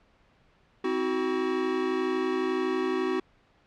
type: tone cluster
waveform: square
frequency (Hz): 260.4 / 322.3 / 374.2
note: C4 / E4 / F#4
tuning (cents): -8 / -39 / +20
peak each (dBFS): -33 / -33 / -28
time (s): 0.84-3.2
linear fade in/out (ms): 5
effects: pink hiss -63 dBFS RMS until 3.66 s + low-pass 3000 Hz 12 dB/octave